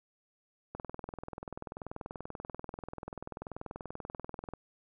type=click train; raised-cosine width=1 ms; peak=-26 dBFS; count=79; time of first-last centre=0.75-4.536 s; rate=20.6 Hz; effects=none